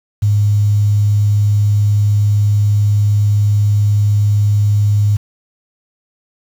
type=tone with quantisation; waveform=sine; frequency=103.5 Hz; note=G#2; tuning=5 cents flat; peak=-9 dBFS; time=0.22-5.17 s; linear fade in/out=10 ms; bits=6; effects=none